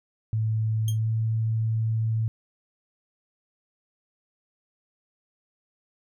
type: tone with pitch glide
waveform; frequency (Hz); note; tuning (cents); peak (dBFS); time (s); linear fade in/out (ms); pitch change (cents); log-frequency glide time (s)
sine; 110 to 111.6; A2 to A2; 0 to +25; -22; 0.33-2.28; 0; +25; 0.96-1.08
type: tone with exponential decay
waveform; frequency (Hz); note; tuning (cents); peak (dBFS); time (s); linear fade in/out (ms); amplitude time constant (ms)
15% pulse; 3203; G7; +37; -23; 0.88-0.99; 2; 22
effects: none